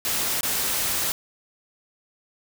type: noise with dropouts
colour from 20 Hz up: white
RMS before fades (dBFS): -25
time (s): 0.05-1.12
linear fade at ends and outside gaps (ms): 1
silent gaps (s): 0.409-0.431
effects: none